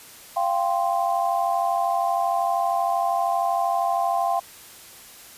sine chord, F suspended second, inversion none, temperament equal with one note detuned, 691.2 / 784 / 1046.5 Hz, F5 / G5 / C6, -18 / 0 / 0 cents, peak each -23 / -24 / -27 dBFS, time 0.36-4.4 s, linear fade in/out 10 ms, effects white hiss -45 dBFS RMS until 5.37 s + resampled to 32000 Hz

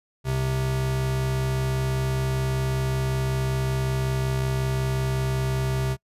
square tone pair together, 65.41 / 130.7 Hz, C2 / C3, 0 / -1 cents, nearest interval octave, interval 1199 cents, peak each -31 / -24 dBFS, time 0.24-5.97 s, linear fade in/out 50 ms, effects noise-tail reverb RT60 0.1 s tail -25 dB re dry + resampled to 32000 Hz

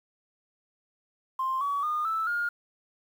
sine tone with pitch steps, 1051 / 1133 / 1221.3 / 1316.6 / 1419.2 Hz, C6 / C#6 / D#6 / E6 / F6, +7 / +37 / -33 / -3 / +27 cents, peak -25 dBFS, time 1.39-2.49 s, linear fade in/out 5 ms, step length 220 ms, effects tanh soft clip ceiling -21 dBFS + 9-bit

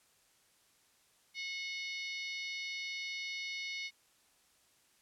harmonic tone with a mistuned harmonic, 735 Hz, F#5, 12 cents flat, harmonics 3 / 4 / 5 / 6 / 7 / 8, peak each -40 / -48 / -46 / -48 / -52 / -54 dBFS, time 1.34-3.91 s, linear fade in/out 50 ms, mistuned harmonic 3, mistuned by -20 cents, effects white hiss -69 dBFS RMS until 5.01 s + low-pass 11000 Hz 12 dB/octave

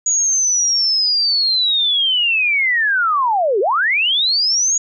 sine linear two-way sweep, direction down then up, 6800 to 363.3 to 6800 Hz, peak -13 dBFS, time 0.06-4.78 s, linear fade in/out 5 ms, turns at 3.6 s, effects none

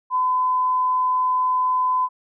sine tone, 1013 Hz, B5, 44 cents sharp, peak -17 dBFS, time 0.1-2.09 s, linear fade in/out 50 ms, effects none

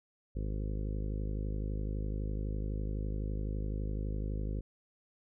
harmonic tone, 51.91 Hz, G#1, in tune, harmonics 1 / 2 / 3 / 4 / 5 / 6 / 7 / 8 / 9 / 10, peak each -34 / -40 / -44 / -46 / -48 / -50 / -51 / -52 / -53 / -54 dBFS, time 0.35-4.61 s, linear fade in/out 10 ms, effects none

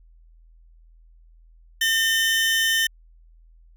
40% pulse tone pair together, 1811 / 3052 Hz, A6 / G7, +49 / -47 cents, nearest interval major sixth, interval 904 cents, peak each -20 / -22 dBFS, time 1.81-2.87 s, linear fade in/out 5 ms, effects added 41 Hz sine -49 dBFS peak until 3.76 s

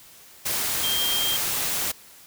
sine tone in noise, 3193 Hz, G7, 31 cents sharp, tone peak -24 dBFS, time 0.83-1.37 s, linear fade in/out 10 ms, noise white, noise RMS -26 dBFS, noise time 0.45-1.92 s, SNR -1 dB, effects white hiss -49 dBFS RMS until 2.26 s

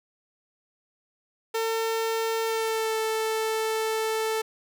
sawtooth tone with pitch glide, 450 to 441 Hz, A4 to A4, +39 to +4 cents, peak -21 dBFS, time 1.54-4.42 s, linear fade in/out 10 ms, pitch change -35 cents, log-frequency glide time 2.44-2.97 s, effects none

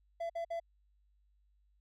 triangle tone bursts, 673 Hz, E5, 36 cents sharp, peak -33 dBFS, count 3, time 0.2-0.6 s, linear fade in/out 10 ms, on 98 ms, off 53 ms, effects added 50 Hz sine -68 dBFS peak until 1.8 s

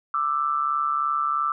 sine tone pair together, 1181 / 1324 Hz, D6 / E6, +9 / +7 cents, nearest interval major second, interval 198 cents, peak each -24 dBFS, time 0.14-1.52 s, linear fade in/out 2 ms, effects none

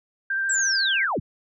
sine tone with vibrato, 1577 Hz, G6, 10 cents sharp, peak -22 dBFS, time 0.3-1.06 s, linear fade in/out 5 ms, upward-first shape triangle, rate 14 Hz, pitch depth 17 cents each way
sine linear sweep, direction down, 7910 to 43.65 Hz, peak -22 dBFS, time 0.49-1.2 s, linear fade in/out 10 ms
effects none

